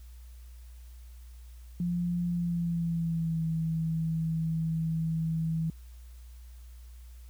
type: tone with pitch glide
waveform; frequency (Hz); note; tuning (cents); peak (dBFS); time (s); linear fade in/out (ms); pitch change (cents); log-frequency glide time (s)
sine; 174.61 to 161.98; F3 to E3; 0 to -30; -27; 1.8-5.7; 2; -130; 2.26-3.44
effects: added 60 Hz sine -45 dBFS peak until 7.29 s + white hiss -63 dBFS RMS until 7.29 s